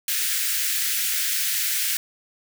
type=high-pass noise; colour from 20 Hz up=white; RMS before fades=-24 dBFS; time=0.08-1.97 s; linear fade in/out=2 ms; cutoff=1500 Hz; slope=48 dB/octave; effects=none